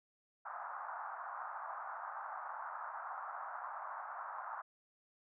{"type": "band-pass noise", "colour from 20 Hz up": "white", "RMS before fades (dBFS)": -45, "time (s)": [0.45, 4.62], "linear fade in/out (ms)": 10, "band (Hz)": [710, 1400], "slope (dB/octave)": 48, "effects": []}